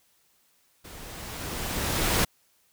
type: noise with level ramp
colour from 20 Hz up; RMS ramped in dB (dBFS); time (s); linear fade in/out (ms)
pink; -45 to -22; 0.84-2.25; 10
effects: white hiss -66 dBFS RMS until 2.72 s